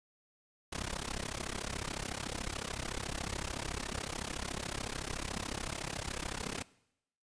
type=noise with amplitude modulation; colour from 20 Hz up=pink; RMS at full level=-35 dBFS; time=0.72-6.63 s; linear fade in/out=10 ms; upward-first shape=sine; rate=33.8 Hz; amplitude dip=95%; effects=noise-tail reverb RT60 0.8 s tail -21 dB re dry + resampled to 22050 Hz